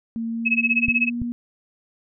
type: tone with pitch glide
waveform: sine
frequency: 228.4 to 238.6 Hz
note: A#3 to A#3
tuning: -35 to +41 cents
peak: -24 dBFS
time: 0.16-1.32 s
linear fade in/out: 0 ms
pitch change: +76 cents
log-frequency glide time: 0.29-0.97 s
type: tone with tremolo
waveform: sine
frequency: 2573 Hz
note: E7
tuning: 43 cents flat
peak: -14 dBFS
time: 0.45-1.1 s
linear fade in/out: 20 ms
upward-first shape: sine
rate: 16 Hz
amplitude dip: 100%
type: clicks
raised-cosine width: 5 ms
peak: -15 dBFS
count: 2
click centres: 0.884 / 1.218 s
effects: none